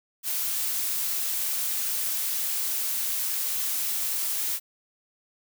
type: noise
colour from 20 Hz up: blue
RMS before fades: -28 dBFS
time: 0.23-4.6 s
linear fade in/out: 50 ms
effects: none